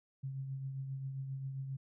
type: tone with tremolo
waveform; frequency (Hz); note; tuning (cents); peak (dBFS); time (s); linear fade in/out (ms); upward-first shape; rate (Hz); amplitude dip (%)
sine; 134.8; C#3; -48; -36; 0.23-1.77; 10; triangle; 7.5; 45
effects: none